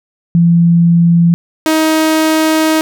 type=tone pair in turn; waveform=sine / sawtooth; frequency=170 / 315.7 Hz; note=F3 / D#4; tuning=-46 / +25 cents; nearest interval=major seventh; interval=1071 cents; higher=second; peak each=-5 dBFS; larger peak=neither; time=0.35-1.34 / 1.66-2.81 s; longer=second; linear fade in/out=0 ms; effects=none